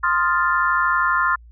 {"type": "chord", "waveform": "sine", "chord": "F dominant seventh", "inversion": "second", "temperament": "equal", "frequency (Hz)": [1046.5, 1244.5, 1396.9, 1760], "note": ["C6", "Eb6", "F6", "A6"], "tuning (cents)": [0, 0, 0, 0], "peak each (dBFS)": [-20, -24, -20, -24], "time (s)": [0.03, 1.36], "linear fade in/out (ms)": 10, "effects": ["added 58 Hz sine -42 dBFS peak until 1.51 s"]}